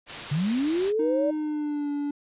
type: noise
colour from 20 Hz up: white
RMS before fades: -34 dBFS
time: 0.06-0.93 s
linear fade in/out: 50 ms
type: linear sweep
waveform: sine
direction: up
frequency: 135.4 to 597 Hz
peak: -22 dBFS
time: 0.31-1.31 s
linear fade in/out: 10 ms
type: tone with pitch glide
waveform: triangle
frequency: 311.1 to 288.6 Hz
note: D#4 to D4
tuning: 0 to -30 cents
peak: -24 dBFS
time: 0.99-2.11 s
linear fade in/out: 5 ms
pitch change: -130 cents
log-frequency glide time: 1.25-1.9 s
effects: resampled to 8000 Hz